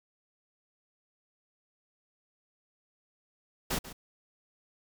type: noise with echo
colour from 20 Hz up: pink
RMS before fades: -31 dBFS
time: 3.7-3.79 s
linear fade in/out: 10 ms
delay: 140 ms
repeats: 1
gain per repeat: -14 dB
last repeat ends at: 3.93 s
effects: none